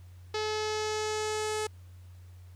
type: tone with low-pass filter sweep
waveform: sawtooth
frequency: 429.2 Hz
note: A4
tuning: 43 cents flat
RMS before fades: -32 dBFS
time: 0.34-1.67 s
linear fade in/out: 5 ms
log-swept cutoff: 4900 to 8700 Hz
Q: 2.1
effects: added 90 Hz sine -47 dBFS peak until 2.55 s + pink hiss -65 dBFS RMS until 2.55 s